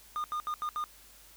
triangle tone bursts at uneven times, 1218 Hz, D#6, 37 cents flat, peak -29 dBFS, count 5, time 0.16-0.24 / 0.32-0.4 / 0.47-0.54 / 0.62-0.69 / 0.76-0.84 s, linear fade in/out 0 ms, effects added 50 Hz sine -62 dBFS peak until 1.36 s + white hiss -56 dBFS RMS until 1.36 s

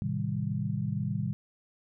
sine chord, A half-diminished seventh, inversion none, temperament just, 110 / 132 / 158.4 / 198 Hz, A2 / C3 / Eb3 / G3, 0 / +16 / +31 / +18 cents, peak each -34 dBFS, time 0.02-1.33 s, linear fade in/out 0 ms, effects none

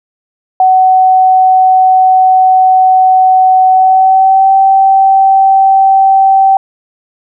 sine tone with pitch glide, 750 to 774.2 Hz, F#5 to G5, +23 to -22 cents, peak -3 dBFS, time 0.6-6.57 s, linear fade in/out 2 ms, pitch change +55 cents, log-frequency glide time 3.69-4.53 s, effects none

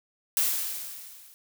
blue noise with level ramp, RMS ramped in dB -23 to -53 dBFS, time 0.37-1.34 s, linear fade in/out 0 ms, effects none

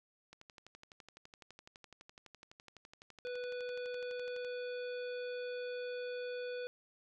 click train, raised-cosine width 0.2 ms, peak -36 dBFS, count 50, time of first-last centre 0.33-4.448 s, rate 11.9 Hz
harmonic tone, 493.9 Hz, B4, in tune, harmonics 1 / 3 / 5 / 7 / 9, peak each -39 / -49 / -53 / -56 / -58 dBFS, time 3.25-6.67 s, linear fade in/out 0 ms
effects none

